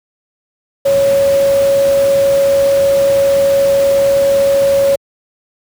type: tone in noise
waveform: sine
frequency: 554.4 Hz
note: C#5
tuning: in tune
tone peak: -8 dBFS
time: 0.85-4.96 s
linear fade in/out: 10 ms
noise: pink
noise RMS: -25 dBFS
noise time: 0.85-4.96 s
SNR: +14 dB
effects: high-pass 80 Hz 12 dB/octave